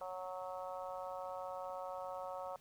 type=harmonic tone; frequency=184.5 Hz; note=F#3; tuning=5 cents flat; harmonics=3 / 4 / 5 / 6 / 7; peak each=-45 / -47 / -49 / -51 / -52 dBFS; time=0.01-2.56 s; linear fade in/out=2 ms; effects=pink hiss -67 dBFS RMS until 2.6 s

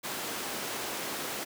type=high-pass noise; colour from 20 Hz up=pink; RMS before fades=-36 dBFS; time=0.03-1.45 s; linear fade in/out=20 ms; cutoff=270 Hz; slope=12 dB/octave; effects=none

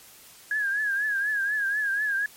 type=tone with vibrato; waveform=sine; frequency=1654 Hz; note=G#6; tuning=8 cents flat; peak=-23 dBFS; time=0.51-2.26 s; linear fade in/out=2 ms; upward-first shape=triangle; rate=4.1 Hz; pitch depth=98 cents each way; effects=white hiss -50 dBFS RMS until 2.36 s + MP3 64 kbps

